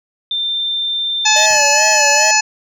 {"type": "tone", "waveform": "sine", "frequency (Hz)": 3582, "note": "A7", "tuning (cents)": 30, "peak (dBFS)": -16, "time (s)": [0.31, 1.46], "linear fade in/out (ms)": 2}
{"type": "harmonic tone", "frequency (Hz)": 860, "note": "A5", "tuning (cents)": -40, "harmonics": [1, 2, 3, 5, 6, 7, 8], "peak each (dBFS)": [-16, -19, -16, -21, -20, -18, -17], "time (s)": [1.25, 2.41], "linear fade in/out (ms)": 10}
{"type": "tone with vibrato", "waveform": "square", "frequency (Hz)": 602, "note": "D5", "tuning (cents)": 43, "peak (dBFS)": -19, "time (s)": [1.36, 2.31], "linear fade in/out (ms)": 2, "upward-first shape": "sine", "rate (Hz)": 2.4, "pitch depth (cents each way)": 94}
{"type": "noise with exponential decay", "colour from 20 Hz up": "pink", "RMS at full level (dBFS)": -35, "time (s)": [1.5, 2.15], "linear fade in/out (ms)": 5, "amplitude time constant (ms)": 140}
{"effects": []}